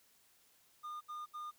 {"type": "tone bursts", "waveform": "triangle", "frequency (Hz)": 1215, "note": "D#6", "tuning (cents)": -42, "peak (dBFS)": -40, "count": 3, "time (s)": [0.83, 1.514], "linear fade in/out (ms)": 20, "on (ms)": 180, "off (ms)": 72, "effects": ["white hiss -69 dBFS RMS until 1.58 s"]}